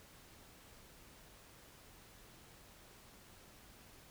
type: silence
effects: pink hiss -60 dBFS RMS until 4.1 s